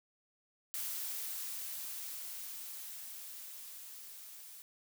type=noise with level ramp; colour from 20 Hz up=blue; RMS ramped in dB=-39 to -52 dBFS; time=0.74-4.62 s; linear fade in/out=0 ms; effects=none